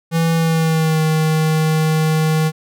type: tone with pitch glide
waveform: square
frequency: 164.81 to 157.28 Hz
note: E3 to D#3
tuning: 0 to +19 cents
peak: -14 dBFS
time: 0.11-2.52 s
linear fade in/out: 50 ms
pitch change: -81 cents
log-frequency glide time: 0.35-1.01 s
effects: none